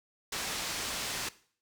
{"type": "low-pass noise", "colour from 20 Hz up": "white", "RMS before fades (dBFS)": -36, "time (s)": [0.32, 1.29], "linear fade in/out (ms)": 5, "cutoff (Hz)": 6600, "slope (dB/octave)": 12, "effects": ["noise-tail reverb RT60 0.5 s tail -18 dB re dry"]}